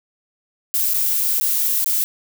violet noise with dropouts, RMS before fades -19 dBFS, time 0.74-2.04 s, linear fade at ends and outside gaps 0 ms, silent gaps 0.936-0.943 / 1.4-1.41 / 1.844-1.86 s, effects none

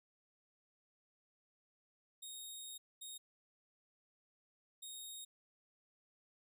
15% pulse tone bursts at uneven times, 3729 Hz, A#7, in tune, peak -40 dBFS, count 3, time 2.22-2.78 / 3.01-3.18 / 4.82-5.25 s, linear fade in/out 10 ms, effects none

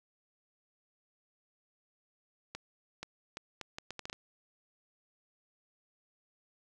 accelerating click train, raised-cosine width 0.2 ms, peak -23 dBFS, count 10, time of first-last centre 2.55-4.129 s, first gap 480 ms, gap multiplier 0.71, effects none

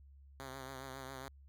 5% pulse tone with vibrato, 133 Hz, C3, 29 cents sharp, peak -34 dBFS, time 0.4-1.28 s, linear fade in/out 0 ms, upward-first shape triangle, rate 7.3 Hz, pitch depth 59 cents each way, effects added 69 Hz sine -56 dBFS peak until 1.48 s

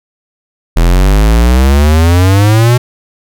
square exponential sweep, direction up, 40.67 to 124.8 Hz, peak -5 dBFS, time 0.76-2.78 s, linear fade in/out 10 ms, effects none

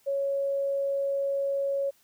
sine tone, 554.4 Hz, C#5, in tune, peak -25 dBFS, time 0.06-1.91 s, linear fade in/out 20 ms, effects white hiss -64 dBFS RMS until 2.03 s

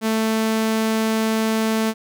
sawtooth tone, 221.1 Hz, A3, 9 cents sharp, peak -14 dBFS, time 0.01-1.94 s, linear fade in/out 50 ms, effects none

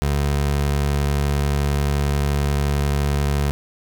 25% pulse tone, 71.4 Hz, D2, 48 cents flat, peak -14 dBFS, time 0.02-3.51 s, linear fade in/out 0 ms, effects none

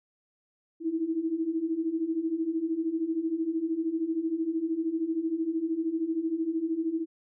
sine beating tone pair, 316 / 329 Hz, D#4 / E4, +27 / -3 cents, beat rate 13 Hz, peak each -32 / -28 dBFS, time 0.8-7.06 s, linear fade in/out 50 ms, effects none

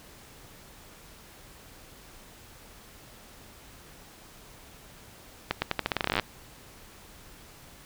accelerating click train, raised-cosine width 0.3 ms, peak -9 dBFS, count 18, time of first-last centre 5.51-6.197 s, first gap 110 ms, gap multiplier 0.85, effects pink hiss -51 dBFS RMS until 7.85 s

